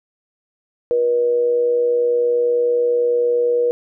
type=tone with amplitude modulation; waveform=sine; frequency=482 Hz; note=B4; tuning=42 cents flat; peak=-12 dBFS; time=0.91-3.71 s; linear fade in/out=0 ms; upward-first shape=sine; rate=129 Hz; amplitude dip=40%; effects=none